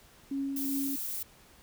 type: tone with tremolo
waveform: sine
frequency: 275.3 Hz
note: C#4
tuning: 12 cents flat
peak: -29 dBFS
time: 0.31-0.96 s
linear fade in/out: 5 ms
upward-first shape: triangle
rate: 2.7 Hz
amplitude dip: 40%
type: noise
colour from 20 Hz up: violet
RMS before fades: -36 dBFS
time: 0.56-1.23 s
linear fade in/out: 5 ms
effects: pink hiss -58 dBFS RMS until 1.62 s